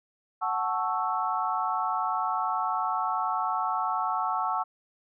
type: chord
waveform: sine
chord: F# minor seventh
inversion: none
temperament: equal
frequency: 740 / 880 / 1108.7 / 1318.5 Hz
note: F#5 / A5 / C#6 / E6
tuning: 0 / 0 / 0 / 0 cents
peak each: -31 dBFS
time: 0.41-4.64 s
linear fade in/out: 20 ms
effects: none